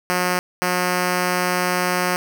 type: tone pair in turn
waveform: 5% pulse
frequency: 180 / 180 Hz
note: F#3 / F#3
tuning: -47 / -47 cents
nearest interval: unison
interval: 0 cents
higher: neither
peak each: -7 dBFS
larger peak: neither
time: 0.1-0.39 / 0.62-2.16 s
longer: second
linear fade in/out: 0 ms
effects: none